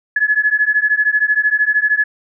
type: beating tone pair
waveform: sine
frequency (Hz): 1698 / 1711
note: G#6 / A6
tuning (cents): +38 / -49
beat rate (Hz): 13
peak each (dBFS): -15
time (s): 0.16-2.04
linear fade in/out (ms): 5
effects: none